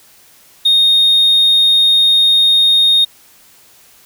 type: tone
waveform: triangle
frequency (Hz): 3700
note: A#7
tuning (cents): -14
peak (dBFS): -5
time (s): 0.65-3.05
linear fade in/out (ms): 10
effects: tanh soft clip ceiling -2 dBFS + white hiss -46 dBFS RMS until 4.05 s